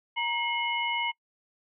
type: tone cluster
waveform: sine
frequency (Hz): 941 / 2153 / 2954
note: A#5 / C7 / F#7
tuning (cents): +16 / +49 / -3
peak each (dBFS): -30 / -30 / -33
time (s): 0.16-1.12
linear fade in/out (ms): 20
effects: noise-tail reverb RT60 0.1 s tail -25 dB re dry